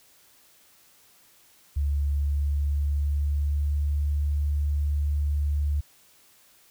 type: tone with pitch glide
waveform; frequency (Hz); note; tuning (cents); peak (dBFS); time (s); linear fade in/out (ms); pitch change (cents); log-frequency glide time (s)
sine; 71.5 to 72.96; D2 to D2; -46 to -11; -22; 1.76-5.81; 10; +35; 1.92-4.12
effects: white hiss -58 dBFS RMS until 6.7 s